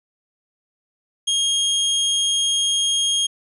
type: tone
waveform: sawtooth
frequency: 3249 Hz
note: G#7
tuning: 39 cents flat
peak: -14 dBFS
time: 1.27-3.27 s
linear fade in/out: 10 ms
effects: resampled to 24000 Hz